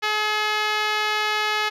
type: tone with band-pass filter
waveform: 5% pulse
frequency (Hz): 425.3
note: G#4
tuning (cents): +41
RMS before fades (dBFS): -23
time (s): 0.02-1.7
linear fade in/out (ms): 20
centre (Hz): 1300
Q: 0.59
effects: none